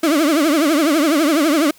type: tone with vibrato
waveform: 35% pulse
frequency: 305.4 Hz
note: D#4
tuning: 32 cents flat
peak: -11 dBFS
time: 0.03-1.71 s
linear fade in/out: 5 ms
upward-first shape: triangle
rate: 12 Hz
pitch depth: 200 cents each way
effects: white hiss -49 dBFS RMS until 1.78 s